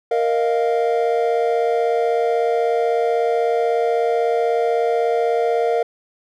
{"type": "chord", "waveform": "triangle", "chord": "Bb suspended fourth", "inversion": "none", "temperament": "equal", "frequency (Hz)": [466.2, 622.3, 698.5], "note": ["Bb4", "Eb5", "F5"], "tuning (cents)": [0, 0, 0], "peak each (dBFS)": [-16, -22, -19], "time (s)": [0.11, 5.83], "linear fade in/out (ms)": 5, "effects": []}